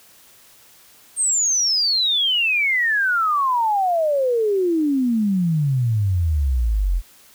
sine exponential sweep, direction down, 8720 to 41.2 Hz, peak -16 dBFS, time 1.16-7.02 s, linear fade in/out 50 ms, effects white hiss -50 dBFS RMS until 7.34 s

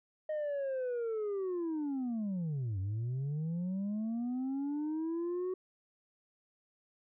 sine linear two-way sweep, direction down then up, 622.3 to 92.4 to 373.7 Hz, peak -30 dBFS, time 0.29-5.54 s, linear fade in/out 5 ms, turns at 2.79 s, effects tanh soft clip ceiling -32 dBFS

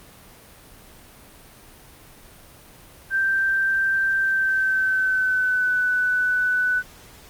sine tone with pitch glide, 1568 to 1494.6 Hz, G6 to F#6, 0 to +17 cents, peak -18 dBFS, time 3.1-6.83 s, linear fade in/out 50 ms, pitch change -83 cents, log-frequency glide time 4.17-5.8 s, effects pink hiss -47 dBFS RMS until 7.29 s + Opus 32 kbps

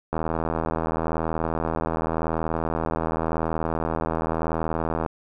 click train, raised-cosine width 1 ms, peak -11 dBFS, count 400, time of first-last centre 0.13-5.062 s, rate 80.9 Hz, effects none

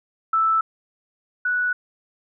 sine tone pair in turn, 1318.5 / 1474.8 Hz, E6 / F#6, 0 / -6 cents, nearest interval major second, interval 194 cents, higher second, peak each -16 / -19 dBFS, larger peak first, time 0.33-0.61 / 1.45-1.73 s, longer neither, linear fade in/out 5 ms, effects none

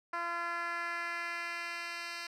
10% pulse tone with band-pass filter sweep, 342.4 Hz, F4, 34 cents flat, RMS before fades -38 dBFS, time 0.13-2.27 s, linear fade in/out 5 ms, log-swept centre 1200 to 3600 Hz, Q 1.5, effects none

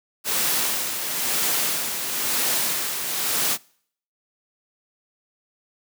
white noise with tremolo, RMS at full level -22 dBFS, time 0.24-3.58 s, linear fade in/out 50 ms, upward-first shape sine, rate 1 Hz, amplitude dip 50%, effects noise-tail reverb RT60 0.6 s tail -25 dB re dry + high-pass 150 Hz 12 dB/octave

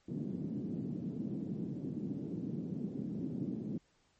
white band-pass noise, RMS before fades -39 dBFS, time 0.08-3.78 s, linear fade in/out 5 ms, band 150 to 270 Hz, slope 24 dB/octave, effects pink hiss -72 dBFS RMS until 4.19 s + MP3 32 kbps

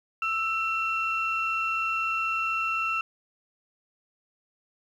sine tone pair together, 1318.5 / 2714 Hz, E6 / E7, 0 / +50 cents, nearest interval octave, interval 1250 cents, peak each -27 dBFS, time 0.22-3.01 s, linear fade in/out 2 ms, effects tanh soft clip ceiling -18 dBFS + 10-bit

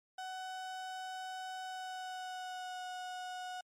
35% pulse tone with pitch glide, 748 to 732.6 Hz, F#5 to F#5, +19 to -17 cents, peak -39 dBFS, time 0.18-3.61 s, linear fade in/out 5 ms, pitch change -36 cents, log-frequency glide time 1.62-2.85 s, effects low-pass 8000 Hz 12 dB/octave + MP3 64 kbps

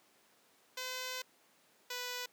5% pulse tone pair in turn, 510 / 494.3 Hz, C5 / B4, -44 / +1 cents, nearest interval minor second, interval 55 cents, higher first, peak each -27 dBFS, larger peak neither, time 0.77-1.22 / 1.9-2.26 s, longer first, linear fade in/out 5 ms, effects pink hiss -67 dBFS RMS until 2.32 s + high-pass 300 Hz 12 dB/octave

